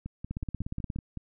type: two click trains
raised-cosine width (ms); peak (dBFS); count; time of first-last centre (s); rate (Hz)
5; -21 / -24; 12 / 7; 0.31-0.961 / 0.06-1.173; 16.9 / 5.39
effects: none